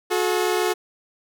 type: tone pair together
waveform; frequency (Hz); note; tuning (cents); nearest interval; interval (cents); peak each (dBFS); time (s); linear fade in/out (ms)
sawtooth; 362.5 / 430.2; F#4 / A4; -35 / -39; minor third; 296; -18 / -19; 0.1-0.74; 20
effects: none